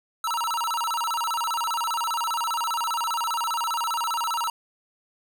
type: tone with vibrato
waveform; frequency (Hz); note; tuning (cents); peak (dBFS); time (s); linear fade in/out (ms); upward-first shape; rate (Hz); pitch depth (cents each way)
square; 1112; C#6; +5; -25; 0.24-4.5; 2; square; 15; 290
effects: none